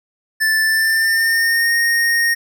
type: tone with pitch glide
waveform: square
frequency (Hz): 1760 to 1856.1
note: A6 to A#6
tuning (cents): 0 to -8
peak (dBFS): -14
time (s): 0.4-2.35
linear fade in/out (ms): 20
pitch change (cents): +92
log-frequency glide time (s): 0.63-1.76
effects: none